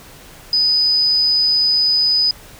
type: tone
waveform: sine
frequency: 4988 Hz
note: D#8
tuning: 3 cents sharp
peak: -12 dBFS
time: 0.53-2.31 s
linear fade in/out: 2 ms
effects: pink hiss -41 dBFS RMS until 2.59 s